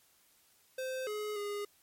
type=tone with pitch steps; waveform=square; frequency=519 / 421.9 / 410.6 Hz; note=C5 / G#4 / G#4; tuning=-14 / +27 / -20 cents; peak=-36 dBFS; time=0.78-1.65 s; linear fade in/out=5 ms; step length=290 ms; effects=white hiss -67 dBFS RMS until 1.82 s + MP3 64 kbps